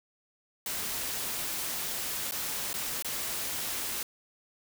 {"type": "noise with dropouts", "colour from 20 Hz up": "white", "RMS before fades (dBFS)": -34, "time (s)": [0.66, 4.03], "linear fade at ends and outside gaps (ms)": 2, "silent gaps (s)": [[2.311, 2.32], [2.731, 2.74], [3.024, 3.046]], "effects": []}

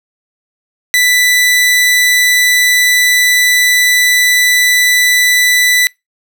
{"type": "tone", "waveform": "sawtooth", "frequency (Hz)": 1982, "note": "B6", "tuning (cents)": 6, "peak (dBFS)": -4, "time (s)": [0.94, 5.87], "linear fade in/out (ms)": 0, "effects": ["noise-tail reverb RT60 0.2 s tail -25 dB re dry"]}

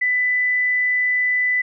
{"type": "tone", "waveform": "sine", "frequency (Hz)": 1994, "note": "B6", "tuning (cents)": 16, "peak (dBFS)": -16, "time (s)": [0.01, 1.62], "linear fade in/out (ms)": 10, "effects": []}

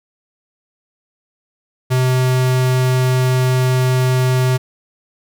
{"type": "tone", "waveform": "square", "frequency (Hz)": 128.2, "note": "C3", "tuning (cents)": -35, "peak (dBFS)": -13, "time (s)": [1.9, 4.58], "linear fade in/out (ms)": 20, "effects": []}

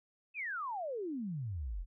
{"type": "exponential sweep", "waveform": "sine", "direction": "down", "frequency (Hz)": [2637, 37.83], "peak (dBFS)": -36, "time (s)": [0.34, 1.86], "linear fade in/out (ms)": 50, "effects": []}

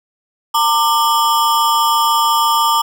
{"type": "ring-modulated tone", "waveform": "square", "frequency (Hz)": 1051, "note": "C6", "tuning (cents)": 7, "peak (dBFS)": -9, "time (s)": [0.54, 2.82], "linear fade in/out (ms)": 10, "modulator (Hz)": 137, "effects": []}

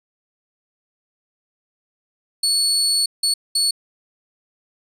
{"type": "tone bursts at uneven times", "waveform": "30% pulse", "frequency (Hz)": 4415, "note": "C#8", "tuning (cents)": -8, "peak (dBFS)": -13, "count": 3, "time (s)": [[2.43, 3.06], [3.23, 3.34], [3.55, 3.71]], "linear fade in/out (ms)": 5, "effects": ["resampled to 32000 Hz"]}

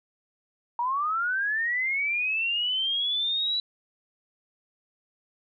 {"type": "linear sweep", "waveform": "sine", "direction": "up", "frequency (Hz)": [932.3, 3960], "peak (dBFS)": -24, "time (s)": [0.79, 3.6], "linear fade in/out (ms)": 2, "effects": []}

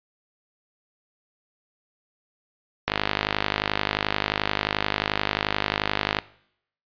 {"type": "click train", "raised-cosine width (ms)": 0.3, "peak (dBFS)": -5, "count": 171, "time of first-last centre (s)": [2.88, 6.187], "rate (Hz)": 51.4, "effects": ["noise-tail reverb RT60 0.7 s tail -20 dB re dry", "resampled to 11025 Hz"]}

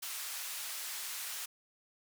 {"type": "band-pass noise", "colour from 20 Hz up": "white", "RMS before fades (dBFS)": -41, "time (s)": [0.02, 1.46], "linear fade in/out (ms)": 10, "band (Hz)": [1000, 16000], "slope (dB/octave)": 12, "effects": []}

